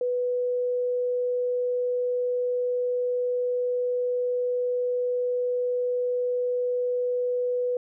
sine tone, 493.9 Hz, B4, in tune, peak -23 dBFS, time 0.01-7.77 s, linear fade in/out 2 ms, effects none

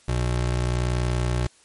square tone pair together, 60.8 / 121.6 Hz, B1 / B2, -26 / -26 cents, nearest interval octave, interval 1200 cents, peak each -25 dBFS, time 0.08-1.47 s, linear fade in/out 5 ms, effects white hiss -56 dBFS RMS until 1.64 s + MP3 48 kbps

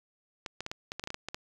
clicks, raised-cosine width 0.2 ms, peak -19 dBFS, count 12, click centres 0.462 / 0.606 / 0.664 / 0.715 / 0.919 / 0.996 / 1.039 / 1.074 / 1.104 / 1.144 / 1.286 / 1.345 s, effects 8-bit

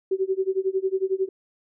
sine tone with tremolo, 381.6 Hz, G4, 47 cents flat, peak -18 dBFS, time 0.11-1.29 s, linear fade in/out 5 ms, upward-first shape sine, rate 11 Hz, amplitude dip 95%, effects none

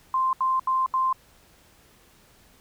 sine tone bursts, 1045 Hz, C6, 2 cents flat, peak -20 dBFS, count 4, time 0.14-1.128 s, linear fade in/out 2 ms, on 190 ms, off 76 ms, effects pink hiss -57 dBFS RMS until 2.6 s

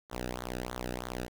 sawtooth tone with flanger, 61.74 Hz, B1, in tune, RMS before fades -38 dBFS, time 0.09-1.29 s, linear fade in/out 50 ms, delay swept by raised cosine 0.38 to 0.95 ms, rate 3.1 Hz, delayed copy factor -0.9, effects 9-bit

